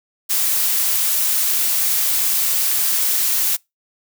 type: noise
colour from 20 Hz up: blue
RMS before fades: -18 dBFS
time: 0.29-3.57 s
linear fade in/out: 20 ms
effects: noise-tail reverb RT60 0.2 s tail -25 dB re dry